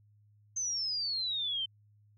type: exponential sweep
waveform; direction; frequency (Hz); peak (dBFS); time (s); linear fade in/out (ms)
sine; down; 6300 to 3063; -31; 0.56-1.66; 10
effects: added 104 Hz sine -61 dBFS peak until 2.17 s